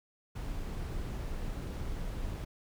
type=noise; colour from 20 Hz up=brown; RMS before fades=-37 dBFS; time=0.35-2.45 s; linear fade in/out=10 ms; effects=none